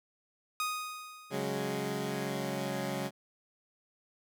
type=tone with exponential decay; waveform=sawtooth; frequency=1244.5 Hz; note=D#6; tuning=in tune; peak=-26 dBFS; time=0.6-1.85 s; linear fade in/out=1 ms; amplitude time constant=270 ms
type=chord; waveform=15% pulse; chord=C# suspended fourth; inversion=none; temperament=equal; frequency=138.59 / 185 / 207.7 Hz; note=C#3 / F#3 / G#3; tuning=0 / 0 / 0 cents; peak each=-31 dBFS; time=1.3-3.11 s; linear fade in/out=50 ms
effects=none